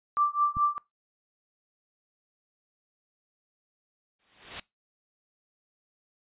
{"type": "tone with tremolo", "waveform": "sine", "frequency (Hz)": 1174.7, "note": "D6", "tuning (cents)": 0, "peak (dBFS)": -19, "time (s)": [0.17, 0.78], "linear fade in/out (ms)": 0, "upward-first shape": "triangle", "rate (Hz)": 4.8, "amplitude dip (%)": 100}
{"type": "click", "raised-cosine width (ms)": 5, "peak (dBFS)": -25, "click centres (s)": 0.569}
{"type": "noise with exponential growth", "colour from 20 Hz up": "white", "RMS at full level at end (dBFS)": -31, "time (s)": [4.19, 4.6], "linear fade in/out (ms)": 5, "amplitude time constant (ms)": 87}
{"effects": ["noise-tail reverb RT60 0.2 s tail -22 dB re dry", "resampled to 8000 Hz"]}